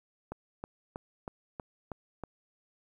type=click train; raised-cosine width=1 ms; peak=-24 dBFS; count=7; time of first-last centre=0.32-2.237 s; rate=3.13 Hz; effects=10-bit